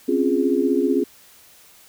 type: chord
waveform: sine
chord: Db major seventh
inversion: third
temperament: equal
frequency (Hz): 261.6 / 277.2 / 349.2 / 415.3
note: C4 / Db4 / F4 / Ab4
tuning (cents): 0 / 0 / 0 / 0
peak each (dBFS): -22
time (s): 0.08-1.04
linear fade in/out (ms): 10
effects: white hiss -50 dBFS RMS until 1.88 s